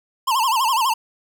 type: tone with vibrato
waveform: square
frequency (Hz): 974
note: B5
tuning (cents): -24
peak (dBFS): -17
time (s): 0.27-0.94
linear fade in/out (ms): 10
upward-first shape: sine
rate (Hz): 12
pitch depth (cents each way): 190
effects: none